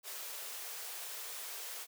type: high-pass noise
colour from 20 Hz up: white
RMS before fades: -44 dBFS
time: 0.03-1.87 s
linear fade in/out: 50 ms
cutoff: 390 Hz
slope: 48 dB/octave
effects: none